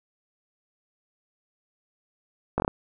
slowing click train, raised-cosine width 1 ms, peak -10 dBFS, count 5, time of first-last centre 2.58-2.679 s, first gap 19 ms, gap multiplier 1.18, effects none

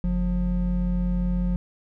triangle tone pair together, 47.25 / 178.4 Hz, F#1 / F3, +37 / +37 cents, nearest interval octave + major seventh, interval 2300 cents, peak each -22 dBFS, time 0.04-1.56 s, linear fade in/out 0 ms, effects none

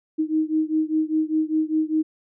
sine beating tone pair, 311.1 / 316.1 Hz, D#4 / D#4, 0 / +27 cents, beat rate 5 Hz, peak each -22 / -23 dBFS, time 0.18-2.03 s, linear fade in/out 20 ms, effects none

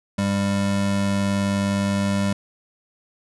square tone pair together, 99.35 / 198.7 Hz, G2 / G3, +24 / +24 cents, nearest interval octave, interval 1200 cents, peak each -27 / -21 dBFS, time 0.18-2.33 s, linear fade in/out 5 ms, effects resampled to 24000 Hz

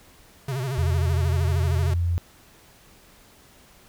square tone with vibrato, 130.81 Hz, C3, in tune, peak -26 dBFS, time 0.48-1.94 s, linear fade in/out 5 ms, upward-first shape sine, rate 13 Hz, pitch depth 120 cents each way
sine tone with pitch glide, 85.5 to 86.14 Hz, F2 to F2, -36 to -23 cents, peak -20 dBFS, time 0.78-2.18 s, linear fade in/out 0 ms, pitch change +13 cents, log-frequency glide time 1.07-1.41 s
effects pink hiss -53 dBFS RMS until 3.88 s

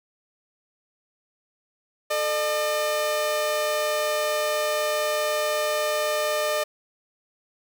sawtooth tone pair together, 437.8 / 604 Hz, A4 / D5, -9 / +48 cents, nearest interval tritone, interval 557 cents, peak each -29 / -19 dBFS, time 2.1-6.64 s, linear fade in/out 10 ms, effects none

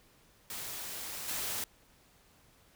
white noise with level steps, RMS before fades -41 / -36 dBFS, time 0.5-1.64 s, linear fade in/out 2 ms, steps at 1.28 s, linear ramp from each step 2 ms, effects pink hiss -64 dBFS RMS until 2.75 s

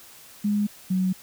sine tone pair in turn, 206.7 / 186.2 Hz, G#3 / F#3, -8 / +11 cents, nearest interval major second, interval 181 cents, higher first, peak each -20 dBFS, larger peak neither, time 0.44-0.67 / 0.9-1.13 s, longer neither, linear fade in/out 10 ms, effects white hiss -48 dBFS RMS until 1.22 s

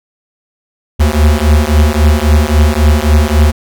square beating tone pair, 73.42 / 77.12 Hz, D2 / D#2, 0 / -15 cents, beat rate 3.7 Hz, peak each -10 dBFS, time 0.99-3.52 s, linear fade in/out 20 ms, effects none

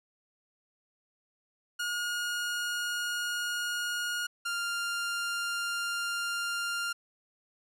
sawtooth tone pair in turn, 1434 / 1398 Hz, F6 / F6, +45 / +1 cents, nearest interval unison, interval 44 cents, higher first, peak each -27 dBFS, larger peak neither, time 1.79-4.27 / 4.45-6.93 s, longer neither, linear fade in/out 10 ms, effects low-pass 12000 Hz 12 dB/octave

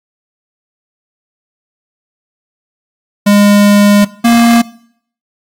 square tone pair in turn, 204.4 / 234 Hz, G#3 / A#3, -27 / +7 cents, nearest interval major second, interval 234 cents, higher second, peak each -5 dBFS, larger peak neither, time 3.26-4.05 / 4.24-4.62 s, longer first, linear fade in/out 10 ms, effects noise-tail reverb RT60 0.6 s tail -19 dB re dry + AAC 64 kbps

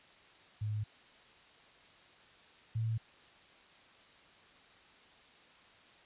sine tone pair in turn, 106.2 / 112.51 Hz, G#2 / A2, +39 / +39 cents, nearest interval minor second, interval 100 cents, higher second, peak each -33 / -31 dBFS, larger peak second, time 0.61-0.84 / 2.75-2.98 s, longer neither, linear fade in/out 10 ms, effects white hiss -60 dBFS RMS until 6.05 s + resampled to 8000 Hz

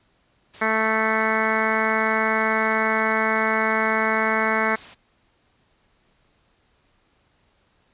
white noise, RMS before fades -41 dBFS, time 0.53-4.95 s, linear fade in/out 20 ms
harmonic tone, 219.9 Hz, A3, 1 cent flat, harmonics 1 / 2 / 3 / 4 / 5 / 6 / 7 / 8 / 9 / 10, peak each -28 / -28 / -28 / -28 / -28 / -28 / -28 / -28 / -28 / -28 dBFS, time 0.61-4.76 s, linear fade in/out 10 ms
effects pink hiss -64 dBFS RMS until 7.93 s + resampled to 8000 Hz

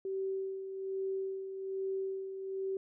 sine tone with tremolo, 384.8 Hz, G4, 32 cents flat, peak -32 dBFS, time 0.05-2.77 s, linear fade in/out 2 ms, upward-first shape sine, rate 1.2 Hz, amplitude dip 55%, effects none

